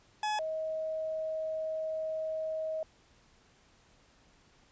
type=tone pair in turn; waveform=40% pulse / sine; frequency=849 / 633.1 Hz; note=G#5 / D#5; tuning=+38 / +30 cents; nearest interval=perfect fourth; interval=508 cents; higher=first; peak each=-29 / -32 dBFS; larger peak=first; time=0.23-0.39 / 0.39-2.83 s; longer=second; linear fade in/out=2 ms; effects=pink hiss -64 dBFS RMS until 4.71 s + resampled to 16000 Hz